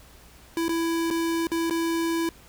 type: tone with dropouts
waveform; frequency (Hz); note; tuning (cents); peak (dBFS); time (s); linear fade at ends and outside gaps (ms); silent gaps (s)
square; 331.8; E4; +11; -24; 0.57-2.29; 1; 0.682-0.692 / 1.103-1.109 / 1.47-1.517 / 1.698-1.708
effects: added 60 Hz sine -55 dBFS peak until 2.48 s + pink hiss -52 dBFS RMS until 2.48 s